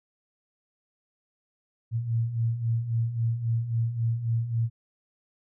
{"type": "beating tone pair", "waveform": "sine", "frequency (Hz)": [112.7, 116.4], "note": ["A2", "A#2"], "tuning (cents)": [42, -2], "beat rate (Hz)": 3.7, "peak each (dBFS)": [-31, -25], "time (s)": [1.91, 4.7], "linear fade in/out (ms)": 50, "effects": []}